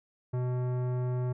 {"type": "tone with tanh clipping", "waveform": "sine", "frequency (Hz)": 125, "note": "B2", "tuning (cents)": 21, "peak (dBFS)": -30, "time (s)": [0.33, 1.33], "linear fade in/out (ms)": 10, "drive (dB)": 16, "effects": []}